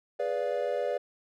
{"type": "chord", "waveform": "triangle", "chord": "G# diminished seventh", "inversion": "none", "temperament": "equal with one note detuned", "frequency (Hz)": [415.3, 493.9, 581.6, 698.5], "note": ["G#4", "B4", "D5", "F5"], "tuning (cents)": [0, 0, -17, 0], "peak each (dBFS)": [-34, -30, -29, -35], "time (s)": [0.19, 0.98], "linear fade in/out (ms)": 10, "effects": []}